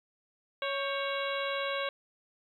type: harmonic tone with a mistuned harmonic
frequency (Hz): 555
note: C#5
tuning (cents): +2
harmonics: 1 / 2 / 3 / 4 / 5 / 6 / 7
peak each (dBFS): -34 / -37 / -39 / -40 / -41 / -42 / -42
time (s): 0.62-1.89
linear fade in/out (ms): 2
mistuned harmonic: 3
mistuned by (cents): -79
effects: 11-bit